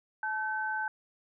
sine tone pair together, 866 / 1533.6 Hz, A5 / G6, -28 / -38 cents, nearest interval minor seventh, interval 990 cents, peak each -34 / -32 dBFS, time 0.23-0.88 s, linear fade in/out 2 ms, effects none

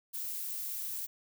violet noise, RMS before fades -38 dBFS, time 0.13-1.07 s, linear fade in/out 20 ms, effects none

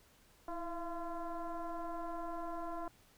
sine tone with frequency modulation, 349.2 Hz, F4, in tune, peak -38 dBFS, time 0.48-2.88 s, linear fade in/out 2 ms, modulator 339 Hz, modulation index 2.4, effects pink hiss -66 dBFS RMS until 3.17 s

